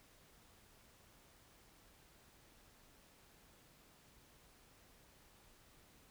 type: silence
effects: pink hiss -66 dBFS RMS until 6.1 s